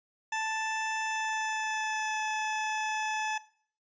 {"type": "tone with pitch glide", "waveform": "20% pulse", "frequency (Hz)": [880, 863.9], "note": ["A5", "A5"], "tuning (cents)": [0, -32], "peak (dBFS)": -25, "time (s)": [0.32, 3.38], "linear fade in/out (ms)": 5, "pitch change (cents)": -32, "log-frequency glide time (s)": [1.03, 2.21], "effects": ["noise-tail reverb RT60 0.5 s tail -17 dB re dry", "resampled to 16000 Hz"]}